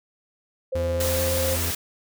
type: tone with pitch glide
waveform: sine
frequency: 523.3 to 527.5 Hz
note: C5 to C5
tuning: 0 to +14 cents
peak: -24 dBFS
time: 0.72-1.56 s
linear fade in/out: 10 ms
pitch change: +14 cents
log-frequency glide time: 1.07-1.37 s
type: tone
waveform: 45% pulse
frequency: 83.8 Hz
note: E2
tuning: 29 cents sharp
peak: -26 dBFS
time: 0.75-1.71 s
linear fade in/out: 5 ms
type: noise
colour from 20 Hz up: white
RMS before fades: -28 dBFS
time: 1-1.75 s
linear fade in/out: 5 ms
effects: none